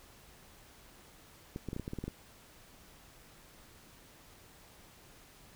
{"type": "clicks", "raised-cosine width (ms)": 3, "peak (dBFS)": -25, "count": 10, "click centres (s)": [1.561, 1.687, 1.731, 1.764, 1.797, 1.879, 1.934, 1.987, 2.04, 2.08], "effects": ["pink hiss -58 dBFS RMS until 5.55 s"]}